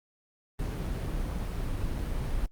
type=noise; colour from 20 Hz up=brown; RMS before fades=-31 dBFS; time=0.59-2.46 s; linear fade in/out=2 ms; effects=Opus 24 kbps